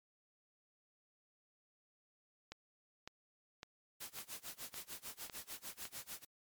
click train, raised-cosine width 0.2 ms, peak -29 dBFS, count 7, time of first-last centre 2.52-5.853 s, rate 1.8 Hz
white noise with tremolo, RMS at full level -46 dBFS, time 4-6.25 s, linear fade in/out 10 ms, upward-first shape sine, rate 6.7 Hz, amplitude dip 95%
effects MP3 96 kbps

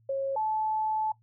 sine tone pair in turn, 544 / 868 Hz, C#5 / A5, -33 / -24 cents, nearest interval minor sixth, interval 809 cents, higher second, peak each -26 dBFS, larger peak neither, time 0.09-0.36 / 0.36-1.12 s, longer second, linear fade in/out 5 ms, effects noise-tail reverb RT60 0.1 s tail -18 dB re dry + added 113 Hz sine -61 dBFS peak until 1.22 s

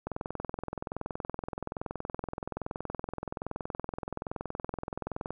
click train, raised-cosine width 1 ms, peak -20 dBFS, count 112, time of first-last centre 0.07-5.306 s, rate 21.2 Hz, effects none

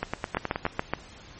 two click trains, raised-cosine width 0.5 ms, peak -12 / -9 dBFS, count 7 / 5, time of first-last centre 0.03-0.665 / 0.37-0.936 s, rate 9.45 / 7.07 Hz, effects pink hiss -48 dBFS RMS until 1.39 s + MP3 32 kbps

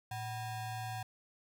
square ring-modulated tone, 432.8 Hz, A4, 29 cents flat, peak -36 dBFS, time 0.11-1.03 s, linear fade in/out 5 ms, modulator 320 Hz, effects none

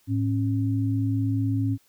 sine tone pair together, 108 / 272.5 Hz, A2 / C#4, -32 / -29 cents, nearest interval octave + major third, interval 1603 cents, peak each -23 / -26 dBFS, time 0.07-1.78 s, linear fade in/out 50 ms, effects white hiss -63 dBFS RMS until 1.88 s

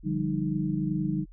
sine tone cluster, 146.5 / 174.7 / 197.2 / 308.7 Hz, D3 / F3 / G3 / D#4, -4 / +1 / +11 / -14 cents, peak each -31 dBFS, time 0.03-1.26 s, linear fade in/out 50 ms, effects added 40 Hz sine -46 dBFS peak until 1.32 s

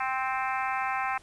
harmonic tone with a mistuned harmonic, 261.6 Hz, C4, in tune, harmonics 3 / 4 / 5 / 6 / 7 / 8 / 9 / 10, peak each -31 / -33 / -35 / -37 / -38 / -39 / -40 / -41 dBFS, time 0-1.18 s, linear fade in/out 5 ms, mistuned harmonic 8, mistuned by +17 cents, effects pink hiss -56 dBFS RMS until 1.22 s + resampled to 24000 Hz

